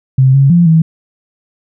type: tone with pitch steps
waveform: sine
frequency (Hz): 131.7 / 137.3 / 172.7 / 161.5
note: C3 / C#3 / F3 / E3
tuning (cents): +12 / -16 / -19 / -35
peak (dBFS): -4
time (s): 0.18-0.82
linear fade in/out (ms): 5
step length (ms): 160
effects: none